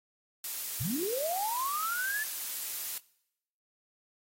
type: noise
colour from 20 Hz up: blue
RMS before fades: -36 dBFS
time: 0.44-2.98 s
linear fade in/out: 2 ms
type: linear sweep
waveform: sine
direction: up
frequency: 101.1 to 1760 Hz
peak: -31 dBFS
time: 0.8-2.24 s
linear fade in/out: 10 ms
effects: noise-tail reverb RT60 0.8 s tail -22 dB re dry + AAC 48 kbps